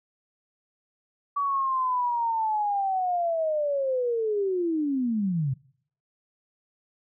sine linear sweep, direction down, 1143 to 125.9 Hz, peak -23 dBFS, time 1.36-5.54 s, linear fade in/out 10 ms, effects noise-tail reverb RT60 0.6 s tail -23 dB re dry

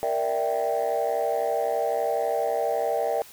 sine chord, E half-diminished seventh, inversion second, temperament equal, 466.2 / 587.3 / 659.3 / 784 Hz, Bb4 / D5 / E5 / G5, 0 / 0 / 0 / 0 cents, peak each -27 dBFS, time 0.03-3.22 s, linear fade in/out 0 ms, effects tanh soft clip ceiling -17 dBFS + white hiss -48 dBFS RMS until 3.32 s

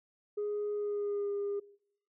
sine tone with pitch glide, 415.3 to 404.6 Hz, G#4 to G#4, 0 to -45 cents, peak -30 dBFS, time 0.37-1.6 s, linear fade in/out 10 ms, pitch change -45 cents, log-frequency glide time 0.74-1.3 s, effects noise-tail reverb RT60 0.7 s tail -22 dB re dry + tanh soft clip ceiling -29 dBFS

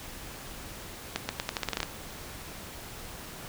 accelerating click train, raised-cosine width 0.2 ms, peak -11 dBFS, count 11, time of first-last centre 1.16-1.83 s, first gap 130 ms, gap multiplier 0.84, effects pink hiss -43 dBFS RMS until 3.48 s

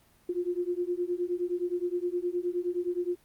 sine beating tone pair, 349.2 / 358.8 Hz, F4 / F4, 0 / +47 cents, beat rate 9.6 Hz, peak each -31 dBFS, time 0.29-3.16 s, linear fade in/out 5 ms, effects pink hiss -63 dBFS RMS until 3.24 s + Opus 32 kbps

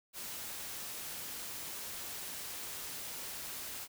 white noise, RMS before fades -43 dBFS, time 0.13-3.88 s, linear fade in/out 50 ms, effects none

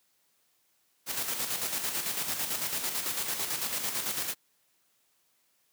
white noise with tremolo, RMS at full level -31 dBFS, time 1.06-4.35 s, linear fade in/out 50 ms, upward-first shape square, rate 9 Hz, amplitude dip 45%, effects white hiss -71 dBFS RMS until 5.72 s + high-pass 100 Hz 12 dB/octave

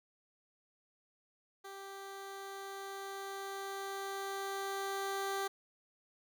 15% pulse tone with level ramp, 392 Hz, G4, in tune, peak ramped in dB -40 to -28 dBFS, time 1.64-5.48 s, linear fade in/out 10 ms, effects none

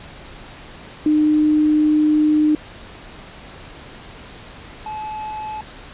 sine / triangle tone pair in turn, 304.1 / 860.1 Hz, D#4 / A5, -40 / -40 cents, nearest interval octave + tritone, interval 1800 cents, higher second, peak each -12 / -24 dBFS, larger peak first, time 1.06-2.55 / 4.86-5.61 s, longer first, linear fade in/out 2 ms, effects pink hiss -39 dBFS RMS until 5.93 s + resampled to 8000 Hz

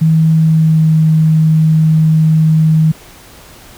sine tone with pitch glide, 160 to 157.89 Hz, D#3 to D#3, +49 to +26 cents, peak -6 dBFS, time 0.01-2.92 s, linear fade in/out 10 ms, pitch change -23 cents, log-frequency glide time 0.34-0.96 s, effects pink hiss -38 dBFS RMS until 3.77 s

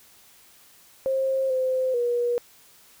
sine tone with pitch steps, 532 / 517 / 481 Hz, C5 / C5 / B4, +29 / -21 / -46 cents, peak -21 dBFS, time 1.06-2.38 s, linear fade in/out 0 ms, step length 440 ms, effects white hiss -54 dBFS RMS until 3 s

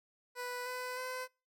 15% pulse tone with pitch steps, 493.9 / 502 / 510.1 Hz, B4 / B4 / C5, 0 / +28 / -44 cents, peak -32 dBFS, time 0.35-1.28 s, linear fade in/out 50 ms, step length 310 ms, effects noise-tail reverb RT60 0.3 s tail -25 dB re dry

